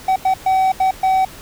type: tone bursts at uneven times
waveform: triangle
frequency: 759 Hz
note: F#5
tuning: 44 cents sharp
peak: -10 dBFS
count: 5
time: 0.08-0.16 / 0.25-0.34 / 0.46-0.72 / 0.8-0.91 / 1.03-1.25 s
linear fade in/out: 5 ms
effects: pink hiss -38 dBFS RMS until 1.41 s